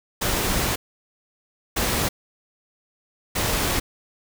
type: noise bursts at uneven times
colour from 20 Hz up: pink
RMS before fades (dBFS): -23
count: 3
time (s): 0.21-0.76 / 1.76-2.09 / 3.35-3.8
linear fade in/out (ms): 10
effects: none